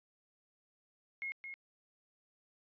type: tone with echo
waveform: sine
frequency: 2159 Hz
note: C#7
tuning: 46 cents flat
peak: -37 dBFS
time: 1.22-1.32 s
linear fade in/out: 0 ms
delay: 220 ms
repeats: 1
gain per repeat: -6 dB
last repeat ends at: 1.54 s
effects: resampled to 11025 Hz